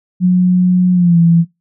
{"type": "tone with pitch glide", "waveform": "sine", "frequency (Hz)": [181.3, 168.18], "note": ["F#3", "E3"], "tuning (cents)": [-35, 35], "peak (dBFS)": -6, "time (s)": [0.2, 1.45], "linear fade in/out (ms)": 50, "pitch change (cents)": -130, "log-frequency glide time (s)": [0.93, 1.18], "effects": ["noise-tail reverb RT60 0.2 s tail -19 dB re dry"]}